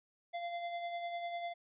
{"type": "tone with tremolo", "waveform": "square", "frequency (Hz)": 691, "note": "F5", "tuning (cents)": -19, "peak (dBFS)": -37, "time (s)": [0.33, 1.54], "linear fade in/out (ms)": 20, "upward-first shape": "sine", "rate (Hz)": 10, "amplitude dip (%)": 40, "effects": ["resampled to 8000 Hz"]}